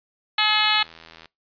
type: harmonic tone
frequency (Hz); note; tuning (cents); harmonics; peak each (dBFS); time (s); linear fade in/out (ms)
426.6; G#4; +46; 2 / 3 / 4 / 5 / 6 / 7 / 8 / 9 / 10; -26 / -26 / -26 / -26 / -26 / -26 / -26 / -26 / -26; 0.38-0.83; 5
type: click train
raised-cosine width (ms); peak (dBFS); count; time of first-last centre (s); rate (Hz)
0.2; -25; 63; 0.5-1.257; 81.9
effects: noise-tail reverb RT60 0.2 s tail -24 dB re dry + resampled to 11025 Hz